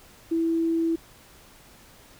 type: tone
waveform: sine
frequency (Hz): 329.6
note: E4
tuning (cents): 0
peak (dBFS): -21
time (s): 0.31-0.96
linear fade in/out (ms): 10
effects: pink hiss -52 dBFS RMS until 2.19 s